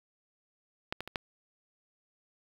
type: clicks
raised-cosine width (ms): 0.3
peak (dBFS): -16 / -20 / -25 / -15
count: 4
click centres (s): 0.925 / 1.006 / 1.076 / 1.158
effects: 7-bit